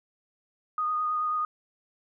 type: tone with vibrato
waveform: sine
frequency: 1236 Hz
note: D#6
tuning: 12 cents flat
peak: -25 dBFS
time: 0.78-1.45 s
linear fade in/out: 2 ms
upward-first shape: triangle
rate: 9.3 Hz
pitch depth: 20 cents each way
effects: none